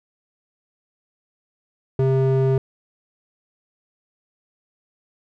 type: tone with band-pass filter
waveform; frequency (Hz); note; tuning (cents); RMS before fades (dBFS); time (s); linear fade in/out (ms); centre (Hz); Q
square; 132.9; C3; +27; -18; 1.99-2.58; 2; 280; 9.7
effects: none